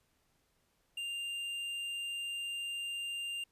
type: tone with tanh clipping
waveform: sine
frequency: 2794 Hz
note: F7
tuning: in tune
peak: -38 dBFS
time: 0.97-3.44 s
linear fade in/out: 5 ms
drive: 9 dB
effects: pink hiss -75 dBFS RMS until 3.51 s + resampled to 32000 Hz